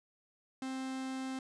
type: tone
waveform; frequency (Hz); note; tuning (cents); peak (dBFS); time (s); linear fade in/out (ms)
45% pulse; 262.8; C4; +8; -37; 0.62-1.39; 2
effects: resampled to 22050 Hz